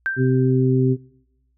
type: tone with exponential decay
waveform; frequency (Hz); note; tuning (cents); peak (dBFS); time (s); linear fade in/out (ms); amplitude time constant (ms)
sine; 1569; G6; +1; -17; 0.06-0.51; 0; 96
type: harmonic tone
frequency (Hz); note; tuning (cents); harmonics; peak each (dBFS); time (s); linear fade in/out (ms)
129.6; C3; -16; 1 / 2 / 3; -17 / -20 / -21; 0.16-0.97; 50
effects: noise-tail reverb RT60 0.9 s tail -23 dB re dry + added 60 Hz sine -62 dBFS peak until 1.57 s